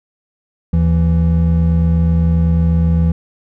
triangle tone pair together, 78.6 / 166.55 Hz, D#2 / E3, +18 / +18 cents, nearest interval octave + minor second, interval 1300 cents, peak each -11 dBFS, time 0.73-3.12 s, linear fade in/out 5 ms, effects none

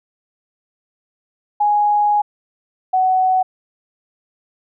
sine tone pair in turn, 830.6 / 747.5 Hz, G#5 / F#5, 0 / +17 cents, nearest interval major second, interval 183 cents, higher first, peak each -12 dBFS, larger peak neither, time 1.6-2.22 / 2.93-3.43 s, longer first, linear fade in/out 10 ms, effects none

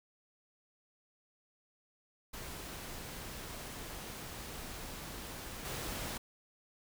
pink noise with level steps, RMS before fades -45 / -40 dBFS, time 2.33-6.18 s, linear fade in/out 10 ms, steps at 5.65 s, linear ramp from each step 2 ms, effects none

